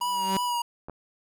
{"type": "tone with exponential growth", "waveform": "sawtooth", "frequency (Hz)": 192.3, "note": "G3", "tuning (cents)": -33, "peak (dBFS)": -20, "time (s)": [0, 0.37], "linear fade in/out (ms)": 2, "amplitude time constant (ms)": 79}
{"type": "tone with vibrato", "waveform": "square", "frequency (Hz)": 967, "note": "B5", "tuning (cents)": -37, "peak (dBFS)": -26, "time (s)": [0.01, 0.62], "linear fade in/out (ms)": 5, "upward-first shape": "triangle", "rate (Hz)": 3, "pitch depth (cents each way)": 34}
{"type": "clicks", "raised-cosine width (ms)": 1, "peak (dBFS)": -25, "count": 2, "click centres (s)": [0.885, 0.897]}
{"effects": []}